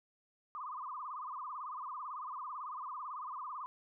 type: tone with vibrato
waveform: sine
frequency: 1108.7 Hz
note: C#6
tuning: in tune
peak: -40 dBFS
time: 0.55-3.66 s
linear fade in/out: 0 ms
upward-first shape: sine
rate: 18 Hz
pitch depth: 200 cents each way
effects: none